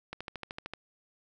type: click train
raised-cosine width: 0.3 ms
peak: -22 dBFS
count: 9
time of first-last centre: 0.13-0.736 s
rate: 13.2 Hz
effects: none